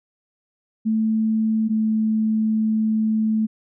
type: tone pair in turn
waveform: sine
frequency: 220 / 218.5 Hz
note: A3 / A3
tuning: 0 / -12 cents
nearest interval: unison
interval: 12 cents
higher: first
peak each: -17 dBFS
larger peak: neither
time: 0.85-1.69 / 1.69-3.47 s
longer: second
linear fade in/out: 20 ms
effects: none